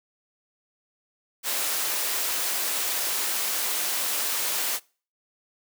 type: high-pass noise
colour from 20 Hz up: white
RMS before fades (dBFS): -27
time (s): 1.43-4.8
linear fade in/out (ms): 50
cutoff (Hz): 380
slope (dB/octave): 12
effects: noise-tail reverb RT60 0.4 s tail -25 dB re dry